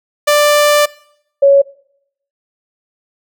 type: tone pair in turn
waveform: sawtooth / sine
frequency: 590 / 556.9 Hz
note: D5 / C#5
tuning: +8 / +8 cents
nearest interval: minor second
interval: 100 cents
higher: first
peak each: -4 dBFS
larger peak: neither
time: 0.27-0.86 / 1.42-1.62 s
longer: first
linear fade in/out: 10 ms
effects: noise-tail reverb RT60 0.7 s tail -22 dB re dry